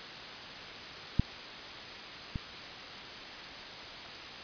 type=clicks; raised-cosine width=5 ms; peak=-12 / -22 dBFS; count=2; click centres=1.196 / 2.358 s; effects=white hiss -43 dBFS RMS until 4.43 s + resampled to 11025 Hz